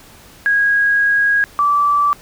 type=tone pair in turn; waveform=sine; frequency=1645 / 1160.5 Hz; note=G#6 / D6; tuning=-17 / -21 cents; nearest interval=tritone; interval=604 cents; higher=first; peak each=-11 dBFS; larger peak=neither; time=0.46-1.44 / 1.59-2.13 s; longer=first; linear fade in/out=0 ms; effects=pink hiss -43 dBFS RMS until 2.21 s